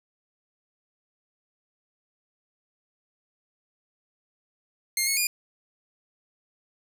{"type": "tone with pitch steps", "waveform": "10% pulse", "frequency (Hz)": [2121, 2191, 2430], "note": ["C7", "C#7", "D#7"], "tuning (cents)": [23, -21, -42], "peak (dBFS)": -14, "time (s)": [4.97, 5.27], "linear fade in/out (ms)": 2, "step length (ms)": 100, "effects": []}